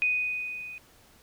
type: tone with level ramp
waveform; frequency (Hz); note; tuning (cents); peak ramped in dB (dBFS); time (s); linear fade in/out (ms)
sine; 2489; D#7; 0; -21 to -39; 0.02-0.78; 0
effects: pink hiss -58 dBFS RMS until 1.22 s